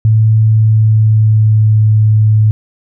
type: tone with pitch glide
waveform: sine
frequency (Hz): 109.8 to 107.91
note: A2 to A2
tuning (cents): -3 to -33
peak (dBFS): -5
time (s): 0.05-2.51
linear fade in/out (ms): 0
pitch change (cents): -30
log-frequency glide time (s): 0.44-1.85
effects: none